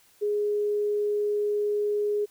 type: tone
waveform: sine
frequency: 415.3 Hz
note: G#4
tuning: in tune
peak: -23 dBFS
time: 0.21-2.26 s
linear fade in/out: 20 ms
effects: white hiss -60 dBFS RMS until 2.3 s